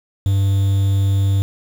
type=tone with quantisation; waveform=triangle; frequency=98.1 Hz; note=G2; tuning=2 cents sharp; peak=-11 dBFS; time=0.26-1.42 s; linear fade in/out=0 ms; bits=6; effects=none